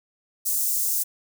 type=high-pass noise; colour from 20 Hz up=white; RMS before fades=-24 dBFS; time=0.45-1.04 s; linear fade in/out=20 ms; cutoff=6500 Hz; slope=24 dB/octave; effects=none